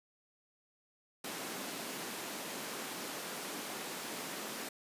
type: high-pass noise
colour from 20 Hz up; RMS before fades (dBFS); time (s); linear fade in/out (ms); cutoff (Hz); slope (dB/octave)
pink; -42; 1.24-4.69; 5; 200; 24
effects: resampled to 32000 Hz